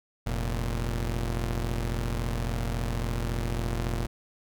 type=tone pair together; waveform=sawtooth; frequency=43.65 / 116.54 Hz; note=F1 / A#2; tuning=0 / 0 cents; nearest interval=octave + perfect fourth; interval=1700 cents; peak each=-25 / -28 dBFS; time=0.26-4.07 s; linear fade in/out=10 ms; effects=none